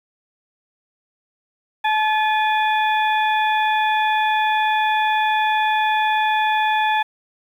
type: harmonic tone with a mistuned harmonic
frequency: 862 Hz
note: A5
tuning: 36 cents flat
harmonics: 1 / 2 / 3 / 4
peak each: -17 / -23 / -27 / -29 dBFS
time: 1.84-7.03 s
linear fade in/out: 10 ms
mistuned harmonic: 3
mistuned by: -89 cents
effects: 8-bit